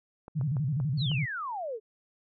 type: clicks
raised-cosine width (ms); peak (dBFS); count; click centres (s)
1; -30; 5; 0.281 / 0.412 / 0.568 / 0.801 / 1.116
type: tone with vibrato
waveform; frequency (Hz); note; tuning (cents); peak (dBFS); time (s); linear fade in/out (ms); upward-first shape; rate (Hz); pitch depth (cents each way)
sine; 140; C#3; +18; -26; 0.35-1.26; 20; square; 12; 180
type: exponential sweep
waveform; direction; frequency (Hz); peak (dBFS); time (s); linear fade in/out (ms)
sine; down; 4500 to 413.4; -32; 0.97-1.8; 50
effects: none